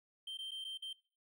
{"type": "tone with dropouts", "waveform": "triangle", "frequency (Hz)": 3136, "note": "G7", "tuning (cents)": 0, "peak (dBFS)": -40, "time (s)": [0.27, 0.93], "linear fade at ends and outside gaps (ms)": 5, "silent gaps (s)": [[0.373, 0.387], [0.509, 0.516], [0.643, 0.648], [0.775, 0.822]], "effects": ["noise-tail reverb RT60 0.4 s tail -21 dB re dry"]}